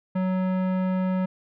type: tone with tanh clipping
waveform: sine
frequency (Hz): 186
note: F#3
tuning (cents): +9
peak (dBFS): -24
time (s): 0.15-1.26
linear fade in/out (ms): 10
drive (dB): 17
effects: none